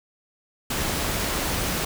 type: noise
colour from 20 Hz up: pink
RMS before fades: -26 dBFS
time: 0.7-1.85 s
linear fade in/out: 5 ms
effects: none